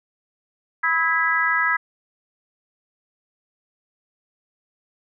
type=harmonic tone with a mistuned harmonic; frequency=329.6 Hz; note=E4; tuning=in tune; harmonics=3 / 4 / 5 / 6; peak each=-27 / -23 / -21 / -23 dBFS; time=0.83-1.77 s; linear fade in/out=10 ms; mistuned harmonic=4; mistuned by=-36 cents; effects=none